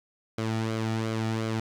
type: tone with flanger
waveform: sawtooth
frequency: 111.5 Hz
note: A2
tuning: 23 cents sharp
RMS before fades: -29 dBFS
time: 0.38-1.6 s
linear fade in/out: 5 ms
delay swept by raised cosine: 1.1 to 1.95 ms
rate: 2.8 Hz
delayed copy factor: -0.55
effects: low-pass 7000 Hz 12 dB/octave + 9-bit